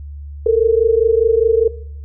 sine tone pair together, 441.3 / 466.2 Hz, A4 / A#4, +5 / 0 cents, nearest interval minor second, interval 95 cents, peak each -12 / -13 dBFS, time 0.46-1.68 s, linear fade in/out 5 ms, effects noise-tail reverb RT60 0.6 s tail -17 dB re dry + added 72 Hz sine -28 dBFS peak until 2.04 s

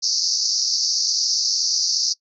pink band-pass noise, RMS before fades -21 dBFS, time 0.02-2.14 s, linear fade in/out 20 ms, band 4500 to 6100 Hz, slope 96 dB/octave, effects noise-tail reverb RT60 0.1 s tail -23 dB re dry

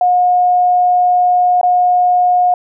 sine tone with dropouts, 720 Hz, F#5, 47 cents flat, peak -8 dBFS, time 0.01-2.54 s, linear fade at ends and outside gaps 2 ms, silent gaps 1.613-1.631 s, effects none

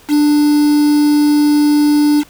triangle tone with quantisation, 295.5 Hz, D4, 11 cents sharp, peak -6 dBFS, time 0.08-2.24 s, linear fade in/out 50 ms, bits 4, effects pink hiss -44 dBFS RMS until 2.29 s

